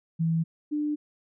sine tone pair in turn, 163.7 / 298 Hz, E3 / D4, -12 / +25 cents, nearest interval minor seventh, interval 1037 cents, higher second, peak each -22 / -25 dBFS, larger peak first, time 0.19-0.44 / 0.71-0.96 s, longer neither, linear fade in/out 20 ms, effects none

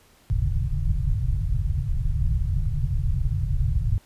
pink low-pass noise, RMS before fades -23 dBFS, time 0.3-3.98 s, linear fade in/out 0 ms, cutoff 150 Hz, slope 96 dB/octave, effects pink hiss -57 dBFS RMS until 4.05 s + resampled to 32000 Hz

